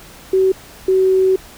sine tone pair in turn, 379.4 / 377.7 Hz, F#4 / F#4, +43 / +36 cents, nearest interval unison, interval 7 cents, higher first, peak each -10 dBFS, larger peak neither, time 0.33-0.52 / 0.88-1.36 s, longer second, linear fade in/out 5 ms, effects pink hiss -40 dBFS RMS until 1.57 s

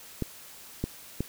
clicks, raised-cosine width 3 ms, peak -15 dBFS, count 3, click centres 0.223 / 0.84 / 1.206 s, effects white hiss -48 dBFS RMS until 1.28 s

